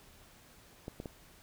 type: clicks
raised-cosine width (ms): 2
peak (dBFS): -27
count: 3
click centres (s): 0.881 / 1.001 / 1.058
effects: pink hiss -59 dBFS RMS until 1.42 s